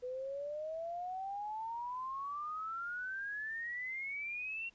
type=exponential sweep; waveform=sine; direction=up; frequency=493.9 to 2759 Hz; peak=-38 dBFS; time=0.02-4.7 s; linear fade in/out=20 ms; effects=pink hiss -69 dBFS RMS until 4.74 s + resampled to 16000 Hz